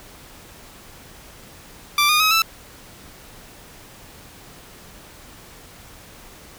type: tone with pitch steps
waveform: 15% pulse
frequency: 1174.7 / 1222.5 / 1272.2 / 1323.9 Hz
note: D6 / D#6 / D#6 / E6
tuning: 0 / -31 / +38 / +7 cents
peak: -8 dBFS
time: 1.98-2.42 s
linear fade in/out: 2 ms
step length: 110 ms
effects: pink hiss -44 dBFS RMS until 6.58 s